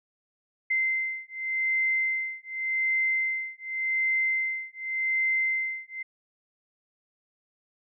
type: beating tone pair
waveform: sine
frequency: 2076 / 2076.87 Hz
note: C7 / C7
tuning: -14 / -13 cents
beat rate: 0.87 Hz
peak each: -28 dBFS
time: 0.7-6.03 s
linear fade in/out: 10 ms
effects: none